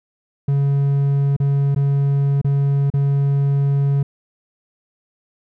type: tone with dropouts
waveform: triangle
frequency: 140 Hz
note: C#3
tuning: 18 cents sharp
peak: -12 dBFS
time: 0.48-4.03 s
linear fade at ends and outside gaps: 5 ms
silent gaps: 1.365-1.4 / 1.748-1.761 / 2.415-2.445 / 2.902-2.938 s
effects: none